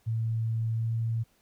sine tone with pitch glide, 112.9 to 114.01 Hz, A2 to A#2, +45 to -38 cents, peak -26 dBFS, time 0.06-1.24 s, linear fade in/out 20 ms, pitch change +17 cents, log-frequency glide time 0.73-0.91 s, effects pink hiss -67 dBFS RMS until 1.41 s

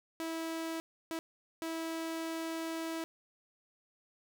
sawtooth tone bursts at uneven times, 326.2 Hz, E4, 18 cents flat, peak -32 dBFS, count 3, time 0.2-0.8 / 1.11-1.19 / 1.62-3.04 s, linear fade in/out 0 ms, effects none

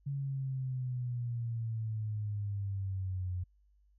sine exponential sweep, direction down, 140.9 to 89.3 Hz, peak -33 dBFS, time 0.06-3.44 s, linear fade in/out 10 ms, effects added 50 Hz sine -64 dBFS peak until 3.98 s

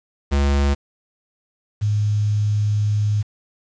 square / sine tone pair in turn, 70.3 / 104.67 Hz, C#2 / G#2, +25 / +14 cents, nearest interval perfect fifth, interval 689 cents, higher second, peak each -16 / -16 dBFS, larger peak neither, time 0.31-0.75 / 1.81-3.23 s, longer second, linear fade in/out 20 ms, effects resampled to 16000 Hz + 7-bit

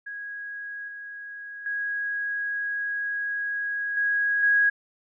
sine tone with level steps, 1652 Hz, G#6, 10 cents flat, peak -33 / -36 / -26 / -21 / -17 dBFS, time 0.06-4.7 s, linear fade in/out 10 ms, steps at 0.88 / 1.66 / 3.97 / 4.43 s, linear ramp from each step 2 ms, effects none

